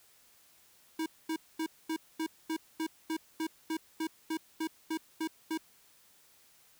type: tone bursts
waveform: square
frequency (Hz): 319.9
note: D#4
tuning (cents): +48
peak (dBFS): -32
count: 16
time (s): 0.99-5.576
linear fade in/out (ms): 5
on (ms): 71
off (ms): 230
effects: white hiss -63 dBFS RMS until 6.79 s